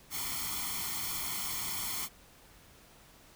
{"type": "noise with comb filter", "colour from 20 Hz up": "white", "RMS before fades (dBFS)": -36, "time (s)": [0.1, 2.09], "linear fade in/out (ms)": 50, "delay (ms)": 0.92, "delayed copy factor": 0.85, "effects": ["pink hiss -58 dBFS RMS until 3.35 s"]}